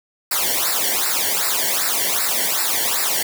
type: noise with flanger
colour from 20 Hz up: white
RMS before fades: -20 dBFS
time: 0.31-3.23 s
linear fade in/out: 5 ms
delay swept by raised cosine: 0.31 to 0.81 ms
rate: 2.6 Hz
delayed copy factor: -1
effects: none